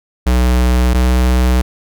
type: tone pair in turn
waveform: square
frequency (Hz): 61.9 / 62.55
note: B1 / B1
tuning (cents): +5 / +23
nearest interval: unison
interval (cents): 18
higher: second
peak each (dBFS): -10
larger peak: neither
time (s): 0.26-0.94 / 0.94-1.62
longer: neither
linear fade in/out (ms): 10
effects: none